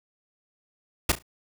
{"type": "noise with echo", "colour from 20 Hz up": "pink", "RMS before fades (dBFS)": -20, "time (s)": [1.09, 1.12], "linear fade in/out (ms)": 5, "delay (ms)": 35, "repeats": 3, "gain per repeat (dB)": -12, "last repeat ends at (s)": 1.225, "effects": []}